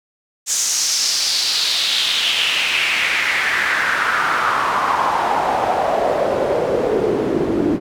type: noise with band-pass filter sweep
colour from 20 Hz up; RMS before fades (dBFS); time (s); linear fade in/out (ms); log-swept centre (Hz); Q
pink; -18; 0.46-7.8; 50; 6900 to 300; 3.5
effects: none